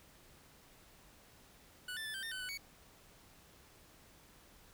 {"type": "tone with pitch steps", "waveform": "25% pulse", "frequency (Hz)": [1479, 1771, 1745, 1564, 1817, 1516, 1491, 2237], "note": ["F#6", "A6", "A6", "G6", "A#6", "F#6", "F#6", "C#7"], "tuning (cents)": [-1, 11, -15, -4, -45, 42, 13, 15], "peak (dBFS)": -37, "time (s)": [1.88, 2.576], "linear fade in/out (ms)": 5, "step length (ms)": 87, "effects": ["pink hiss -62 dBFS RMS until 4.73 s"]}